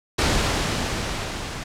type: noise with level ramp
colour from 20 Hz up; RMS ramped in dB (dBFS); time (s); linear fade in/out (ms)
pink; -19 to -32; 0.18-1.64; 10
effects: low-pass 7000 Hz 12 dB/octave